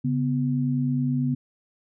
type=tone pair together; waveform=sine; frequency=139.9 / 249.3 Hz; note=C#3 / B3; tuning=+16 / +16 cents; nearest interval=minor seventh; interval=1000 cents; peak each=-24 dBFS; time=0.04-1.35 s; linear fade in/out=10 ms; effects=none